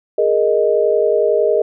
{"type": "chord", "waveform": "sine", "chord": "Ab suspended second", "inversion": "none", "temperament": "equal", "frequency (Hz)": [415.3, 466.2, 622.3], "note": ["Ab4", "Bb4", "Eb5"], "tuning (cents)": [0, 0, 0], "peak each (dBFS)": -16, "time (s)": [0.18, 1.62], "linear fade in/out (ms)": 5, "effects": []}